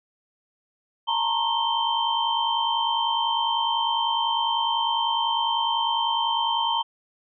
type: tone cluster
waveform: sine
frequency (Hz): 878 / 928 / 1074 / 3121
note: A5 / A#5 / C6 / G7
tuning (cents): -4 / -8 / +45 / -8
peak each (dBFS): -30 / -24 / -31 / -26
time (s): 1.07-6.83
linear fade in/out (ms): 20
effects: none